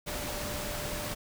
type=tone in noise; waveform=sine; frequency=592 Hz; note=D5; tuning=14 cents sharp; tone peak=-41 dBFS; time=0.06-1.15 s; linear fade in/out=20 ms; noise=pink; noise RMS=-36 dBFS; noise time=0.06-1.15 s; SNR=-8 dB; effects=none